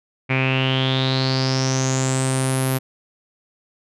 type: tone with low-pass filter sweep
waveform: sawtooth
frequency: 131.7 Hz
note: C3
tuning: 12 cents sharp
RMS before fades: -20 dBFS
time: 0.29-2.79 s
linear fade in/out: 20 ms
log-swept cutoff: 2300 to 12000 Hz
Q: 8.4
effects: none